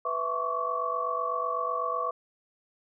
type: tone cluster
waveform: sine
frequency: 496.1 / 659 / 1096 / 1144 Hz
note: B4 / E5 / C#6 / D6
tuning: +8 / -1 / -20 / -46 cents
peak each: -35 / -35 / -33 / -30 dBFS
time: 0.05-2.11 s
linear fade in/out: 5 ms
effects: none